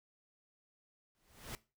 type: noise with exponential growth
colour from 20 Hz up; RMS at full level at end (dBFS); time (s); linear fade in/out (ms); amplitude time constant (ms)
pink; -42; 1.15-1.55; 0; 86
effects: noise-tail reverb RT60 0.3 s tail -19 dB re dry